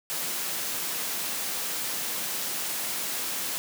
white high-pass noise, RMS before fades -31 dBFS, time 0.1-3.58 s, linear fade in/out 0 ms, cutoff 140 Hz, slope 24 dB/octave, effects none

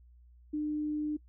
sine tone, 301 Hz, D4, 43 cents sharp, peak -30 dBFS, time 0.53-1.17 s, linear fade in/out 10 ms, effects noise-tail reverb RT60 0.1 s tail -24 dB re dry + added 60 Hz sine -55 dBFS peak until 1.28 s

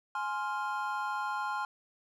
triangle chord, F minor, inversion first, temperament just, 838.1 / 1047.7 / 1396.9 Hz, Ab5 / C6 / F6, +16 / +2 / 0 cents, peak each -34 / -34 / -35 dBFS, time 0.15-1.65 s, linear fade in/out 2 ms, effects none

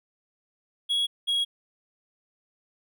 triangle tone pair in turn, 3332 / 3309 Hz, G#7 / G#7, +5 / -7 cents, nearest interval unison, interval 12 cents, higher first, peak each -21 dBFS, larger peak neither, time 0.89-1.07 / 1.27-1.45 s, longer neither, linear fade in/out 20 ms, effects none

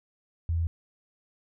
sine tone, 83.3 Hz, E2, 19 cents sharp, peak -24 dBFS, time 0.49-0.67 s, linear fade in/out 0 ms, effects none

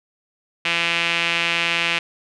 sawtooth tone with band-pass filter, 169.3 Hz, E3, 46 cents sharp, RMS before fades -21 dBFS, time 0.65-1.99 s, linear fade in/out 5 ms, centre 2600 Hz, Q 3.1, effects resampled to 24000 Hz

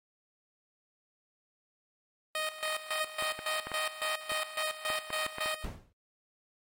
10% pulse tone with tremolo, 622.3 Hz, D#5, in tune, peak -23 dBFS, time 2.35-5.65 s, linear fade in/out 2 ms, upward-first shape square, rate 3.6 Hz, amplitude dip 75%
clicks, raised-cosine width 0.5 ms, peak -22 dBFS, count 10, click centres 3.224 / 3.391 / 3.67 / 3.717 / 4.318 / 4.902 / 5.104 / 5.264 / 5.384 / 5.459 s
brown noise with exponential decay, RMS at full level -32 dBFS, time 5.64-5.93 s, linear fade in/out 5 ms, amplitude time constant 61 ms
effects AAC 48 kbps

